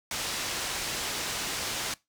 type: low-pass noise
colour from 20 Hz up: white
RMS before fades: -33 dBFS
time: 0.11-1.94 s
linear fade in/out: 2 ms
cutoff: 6600 Hz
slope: 12 dB/octave
effects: noise-tail reverb RT60 0.2 s tail -21 dB re dry